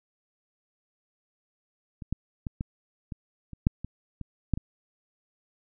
clicks, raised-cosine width 5 ms, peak -26 / -15 / -20 / -18 / -23 / -28 / -8 / -22 / -24 / -11 / -20 dBFS, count 11, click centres 2.022 / 2.126 / 2.468 / 2.609 / 3.122 / 3.533 / 3.669 / 3.846 / 4.213 / 4.537 / 4.575 s, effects none

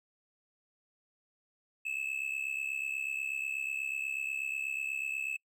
triangle tone with amplitude modulation, 2604 Hz, E7, 22 cents flat, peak -28 dBFS, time 1.85-5.37 s, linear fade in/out 10 ms, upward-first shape sine, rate 68.2 Hz, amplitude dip 80%, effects noise-tail reverb RT60 0.1 s tail -26 dB re dry

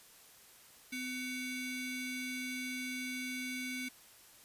40% pulse ring-modulated tone, 1249 Hz, D#6, 6 cents sharp, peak -34 dBFS, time 0.92-3.89 s, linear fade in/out 10 ms, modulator 994 Hz, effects white hiss -59 dBFS RMS until 4.44 s + resampled to 32000 Hz

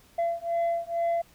sine beating tone pair, 678 / 680.2 Hz, E5 / F5, +49 / -46 cents, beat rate 2.2 Hz, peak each -26 dBFS, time 0.18-1.22 s, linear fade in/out 10 ms, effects tanh soft clip ceiling -22 dBFS + pink hiss -58 dBFS RMS until 1.34 s

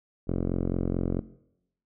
5% pulse tone with low-pass filter, 44.54 Hz, F1, 35 cents sharp, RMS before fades -28 dBFS, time 0.27-1.21 s, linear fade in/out 20 ms, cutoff 410 Hz, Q 0.62, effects noise-tail reverb RT60 0.8 s tail -18 dB re dry

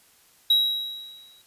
triangle tone with exponential decay, 3855 Hz, B7, 43 cents flat, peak -13 dBFS, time 0.5-1.42 s, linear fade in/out 5 ms, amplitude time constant 200 ms, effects white hiss -58 dBFS RMS until 1.46 s + resampled to 32000 Hz

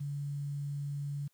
sine tone with quantisation, 143 Hz, D3, 46 cents flat, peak -34 dBFS, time 0-1.28 s, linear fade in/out 10 ms, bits 10, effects white hiss -75 dBFS RMS until 1.33 s

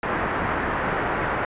white low-pass noise, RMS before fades -25 dBFS, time 0.03-1.45 s, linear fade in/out 2 ms, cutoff 1700 Hz, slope 24 dB/octave, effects resampled to 8000 Hz

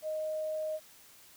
sine tone, 622.3 Hz, D#5, in tune, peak -32 dBFS, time 0.02-0.8 s, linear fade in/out 50 ms, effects white hiss -57 dBFS RMS until 1.36 s

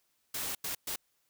white noise bursts at uneven times, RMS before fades -36 dBFS, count 3, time 0.34-0.55 / 0.64-0.75 / 0.87-0.96 s, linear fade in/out 5 ms, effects white hiss -75 dBFS RMS until 1.29 s

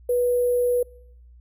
sine tone with sample-and-hold, 490 Hz, B4, 14 cents flat, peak -18 dBFS, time 0.09-0.83 s, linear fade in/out 5 ms, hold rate 11025 Hz, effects noise-tail reverb RT60 0.8 s tail -26 dB re dry + added 60 Hz sine -46 dBFS peak until 1.4 s

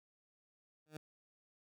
15% pulse tone with exponential growth, 153.9 Hz, D#3, 19 cents flat, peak -36 dBFS, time 0.86-0.97 s, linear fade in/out 2 ms, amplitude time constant 23 ms, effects none

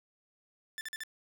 sawtooth tone bursts, 1765 Hz, A6, 5 cents sharp, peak -34 dBFS, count 4, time 0.78-1.035 s, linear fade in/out 0 ms, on 30 ms, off 45 ms, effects none

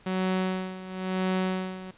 sawtooth tone with tremolo, 186.6 Hz, F#3, 15 cents sharp, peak -20 dBFS, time 0.06-1.91 s, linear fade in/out 5 ms, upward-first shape sine, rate 0.98 Hz, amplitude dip 80%, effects pink hiss -57 dBFS RMS until 1.97 s + resampled to 8000 Hz

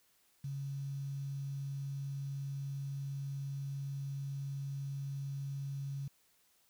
sine tone with quantisation, 138.59 Hz, C#3, in tune, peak -37 dBFS, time 0.44-6.08 s, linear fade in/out 5 ms, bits 10, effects white hiss -71 dBFS RMS until 6.69 s

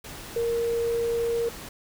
sine tone in noise, 466.2 Hz, A#4, in tune, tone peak -23 dBFS, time 0.36-1.49 s, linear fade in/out 5 ms, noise pink, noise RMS -40 dBFS, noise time 0.04-1.69 s, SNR +14 dB, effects none

